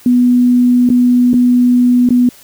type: tone with dropouts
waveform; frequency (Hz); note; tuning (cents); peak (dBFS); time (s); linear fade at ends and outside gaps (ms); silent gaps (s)
sine; 246.2; B3; -5; -6; 0.06-2.29; 2; 0.891-0.901 / 1.333-1.34 / 2.09-2.105
effects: white hiss -41 dBFS RMS until 2.43 s